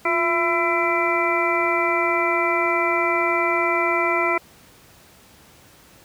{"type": "harmonic tone with a mistuned harmonic", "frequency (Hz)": 335.4, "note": "E4", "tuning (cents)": 30, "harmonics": [1, 2, 3, 4, 6, 7], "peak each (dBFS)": [-25, -25, -25, -25, -25, -25], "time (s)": [0.05, 4.38], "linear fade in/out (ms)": 5, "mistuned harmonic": 1, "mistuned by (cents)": 75, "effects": ["pink hiss -50 dBFS RMS until 6.04 s", "high-pass 60 Hz 12 dB/octave"]}